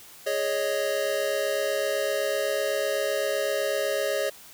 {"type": "chord", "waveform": "square", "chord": "Ab suspended fourth", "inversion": "none", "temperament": "equal", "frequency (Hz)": [415.3, 554.4, 622.3], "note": ["Ab4", "Db5", "Eb5"], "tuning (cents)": [0, 0, 0], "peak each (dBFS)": [-32, -28, -30], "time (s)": [0.26, 4.3], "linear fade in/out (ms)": 10, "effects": ["white hiss -48 dBFS RMS until 4.53 s"]}